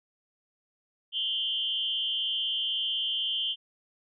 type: tone with amplitude modulation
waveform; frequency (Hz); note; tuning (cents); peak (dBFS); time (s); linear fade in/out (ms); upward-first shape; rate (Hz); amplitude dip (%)
sine; 3122; G7; -8; -23; 1.12-3.56; 50; sine; 258; 90
effects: none